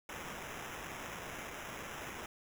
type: noise with sample-and-hold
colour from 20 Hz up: white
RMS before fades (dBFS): -45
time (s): 0.09-2.26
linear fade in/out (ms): 2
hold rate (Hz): 4410
effects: none